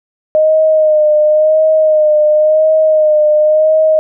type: tone with vibrato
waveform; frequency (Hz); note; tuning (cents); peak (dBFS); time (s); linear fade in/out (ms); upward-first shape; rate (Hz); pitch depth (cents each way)
sine; 617; D#5; -15; -6; 0.35-3.99; 0; sine; 0.94; 34
effects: none